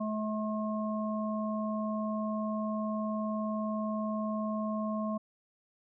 harmonic tone, 214.9 Hz, A3, 41 cents flat, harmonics 1 / 3 / 5, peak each -32 / -37 / -39 dBFS, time 0-5.18 s, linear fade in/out 10 ms, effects none

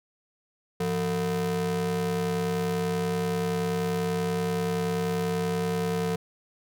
square ring-modulated tone, 138.4 Hz, C#3, 2 cents flat, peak -23 dBFS, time 0.8-6.16 s, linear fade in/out 5 ms, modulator 312 Hz, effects none

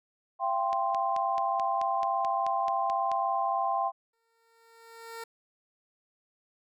sine chord, F suspended second, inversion none, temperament equal with one note detuned, 680.5 / 784 / 1046.5 Hz, F5 / G5 / C6, -45 / 0 / 0 cents, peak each -32 / -29 / -30 dBFS, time 0.39-3.92 s, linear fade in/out 50 ms
click train, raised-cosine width 0.2 ms, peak -23 dBFS, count 12, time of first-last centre 0.73-3.116 s, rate 4.61 Hz
15% pulse tone with exponential growth, 457.7 Hz, A#4, 32 cents flat, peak -31 dBFS, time 4.13-5.24 s, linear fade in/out 5 ms, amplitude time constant 240 ms
effects none

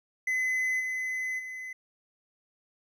triangle tone with level steps, 2028 Hz, B6, 45 cents sharp, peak -24 / -28 / -35 dBFS, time 0.27-1.73 s, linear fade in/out 5 ms, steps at 0.79 / 1.38 s, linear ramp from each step 20 ms, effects none

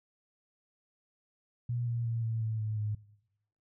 sine tone with pitch steps, 120.4 / 117.85 / 115.36 / 112.92 / 110.53 / 108.2 / 105.91 Hz, B2 / A#2 / A#2 / A2 / A2 / A2 / G#2, -44 / +19 / -18 / +45 / +8 / -29 / +34 cents, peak -30 dBFS, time 1.69-2.95 s, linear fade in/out 5 ms, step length 180 ms, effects noise-tail reverb RT60 0.9 s tail -21 dB re dry

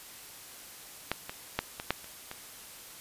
clicks, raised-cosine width 0.3 ms, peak -12 / -21 / -11 / -20 / -10 / -30 / -23 dBFS, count 7, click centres 1.116 / 1.295 / 1.59 / 1.799 / 1.906 / 2.044 / 2.314 s, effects white hiss -48 dBFS RMS until 3 s + resampled to 32000 Hz

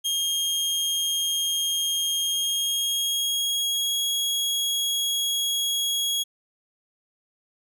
sawtooth tone with pitch glide, 3232 to 3315 Hz, G#7 to G#7, -48 to -4 cents, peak -20 dBFS, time 0.04-6.24 s, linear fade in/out 20 ms, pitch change +44 cents, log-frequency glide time 2.21-4 s, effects none

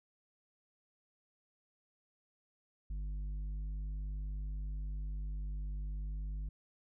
sine tone with tanh clipping, 50.2 Hz, G1, 42 cents sharp, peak -38 dBFS, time 2.9-6.49 s, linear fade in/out 5 ms, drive 7 dB, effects none

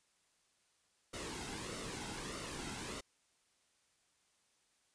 pink noise with flanger, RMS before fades -44 dBFS, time 1.13-3.01 s, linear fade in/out 10 ms, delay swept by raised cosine 1.2 to 1.73 ms, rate 1.6 Hz, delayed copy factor -0.55, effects white hiss -75 dBFS RMS until 4.94 s + resampled to 22050 Hz

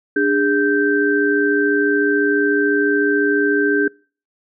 sine tone cluster, 294 / 408 / 1561 Hz, D4 / G#4 / G6, +2 / -31 / -8 cents, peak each -18 dBFS, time 0.16-3.88 s, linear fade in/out 5 ms, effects noise-tail reverb RT60 0.4 s tail -26 dB re dry

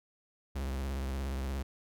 45% pulse tone with vibrato, 67 Hz, C2, 42 cents sharp, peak -33 dBFS, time 0.55-1.63 s, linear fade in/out 10 ms, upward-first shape triangle, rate 17 Hz, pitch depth 120 cents each way, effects none

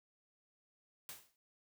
white noise with exponential decay, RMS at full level -45 dBFS, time 1.09-1.36 s, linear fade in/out 1 ms, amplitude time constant 58 ms, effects none

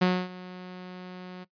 sawtooth tone with ADSR envelope, 182.3 Hz, F#3, 25 cents flat, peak -15 dBFS, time 0.01-1.45 s, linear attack 11 ms, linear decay 260 ms, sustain -20 dB, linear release 22 ms, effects noise-tail reverb RT60 0.1 s tail -19 dB re dry + resampled to 11025 Hz

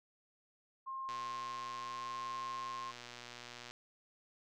sine tone with tremolo, 1064 Hz, C6, 29 cents sharp, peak -39 dBFS, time 0.86-2.92 s, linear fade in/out 20 ms, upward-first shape sine, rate 0.81 Hz, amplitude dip 25%
click train, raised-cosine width 0.2 ms, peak -31 dBFS, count 318, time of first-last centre 1.09-3.71 s, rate 121 Hz
effects none

